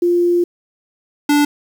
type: tone pair in turn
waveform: sine / square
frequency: 349.2 / 291.9 Hz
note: F4 / D4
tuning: 0 / -10 cents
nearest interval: minor third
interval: 310 cents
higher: first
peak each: -11 dBFS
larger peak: neither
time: 0.02-0.44 / 1.29-1.45 s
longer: first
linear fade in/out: 5 ms
effects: 7-bit